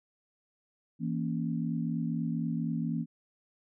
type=chord; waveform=sine; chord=A# diminished; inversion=second; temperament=equal; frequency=164.81 / 233.1 / 277.2 Hz; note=E3 / A#3 / C#4; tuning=0 / 0 / 0 cents; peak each=-32 / -33 / -37 dBFS; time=0.99-3.06 s; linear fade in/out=50 ms; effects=none